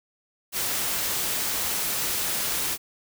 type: noise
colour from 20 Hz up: white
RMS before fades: -27 dBFS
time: 0.52-2.78 s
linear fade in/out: 50 ms
effects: none